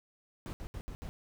brown noise bursts at uneven times, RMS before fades -41 dBFS, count 5, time 0.46-0.53 / 0.6-0.67 / 0.74-0.81 / 0.88-0.95 / 1.02-1.09 s, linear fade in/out 0 ms, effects none

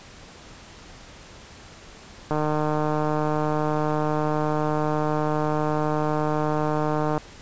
click train, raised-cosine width 1 ms, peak -11 dBFS, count 741, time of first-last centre 2.31-7.178 s, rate 152 Hz, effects pink hiss -45 dBFS RMS until 7.41 s + resampled to 16000 Hz

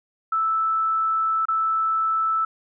sine tone with dropouts, 1316 Hz, E6, 3 cents flat, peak -19 dBFS, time 0.32-2.45 s, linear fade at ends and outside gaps 5 ms, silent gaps 1.455-1.484 s, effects none

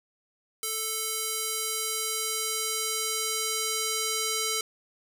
square tone with band-pass filter sweep, 440 Hz, A4, in tune, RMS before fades -30 dBFS, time 0.63-4.61 s, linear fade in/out 2 ms, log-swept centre 11000 to 7000 Hz, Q 0.82, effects none

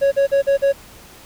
triangle tone bursts, 554.4 Hz, C#5, in tune, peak -10 dBFS, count 5, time 0.01-0.728 s, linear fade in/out 20 ms, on 110 ms, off 42 ms, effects pink hiss -43 dBFS RMS until 1.25 s

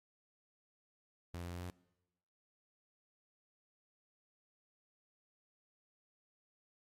sawtooth tone with pitch steps, 86.9 / 87.4 / 89.3 Hz, F2 / F2 / F2, -8 / +2 / +39 cents, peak -38 dBFS, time 1.34-1.7 s, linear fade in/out 0 ms, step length 120 ms, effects noise-tail reverb RT60 1.0 s tail -22 dB re dry + MP3 64 kbps

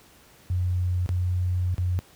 sine tone with dropouts, 90.1 Hz, F#2, 45 cents flat, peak -21 dBFS, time 0.5-1.99 s, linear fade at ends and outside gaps 0 ms, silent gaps 1.061-1.091 / 1.743-1.781 s, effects pink hiss -54 dBFS RMS until 2.15 s + high-pass 60 Hz 12 dB/octave

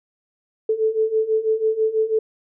sine beating tone pair, 435.5 / 441.6 Hz, A4 / A4, -18 / +6 cents, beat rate 6.1 Hz, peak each -22 / -19 dBFS, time 0.69-2.19 s, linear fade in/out 5 ms, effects none

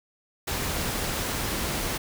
pink noise, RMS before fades -29 dBFS, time 0.47-1.98 s, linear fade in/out 10 ms, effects none

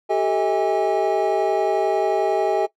triangle tone cluster, 386.8 / 438 / 640 / 815 Hz, G4 / A4 / D#5 / G#5, -23 / -8 / +49 / -33 cents, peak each -21 dBFS, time 0.09-2.67 s, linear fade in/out 20 ms, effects noise-tail reverb RT60 0.1 s tail -18 dB re dry

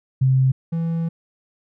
sine / triangle tone pair in turn, 131.5 / 165.68 Hz, C3 / E3, +9 / +9 cents, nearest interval major third, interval 400 cents, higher second, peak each -13 / -18 dBFS, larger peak first, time 0.21-0.52 / 0.72-1.09 s, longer second, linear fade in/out 10 ms, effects none

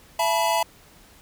square tone cluster, 671 / 866 / 972 Hz, E5 / A5 / B5, +31 / -28 / -28 cents, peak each -25 dBFS, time 0.19-0.63 s, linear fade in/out 5 ms, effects pink hiss -52 dBFS RMS until 1.21 s

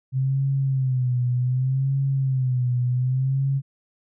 sine tone with vibrato, 130 Hz, C3, 11 cents flat, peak -19 dBFS, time 0.12-3.62 s, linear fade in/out 50 ms, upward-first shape sine, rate 0.66 Hz, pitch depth 89 cents each way, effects none

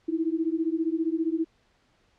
sine beating tone pair, 317.5 / 332.5 Hz, D#4 / E4, +35 / +15 cents, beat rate 15 Hz, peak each -27 dBFS, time 0.08-1.45 s, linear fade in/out 10 ms, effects pink hiss -66 dBFS RMS until 2.18 s + low-pass 5000 Hz 12 dB/octave

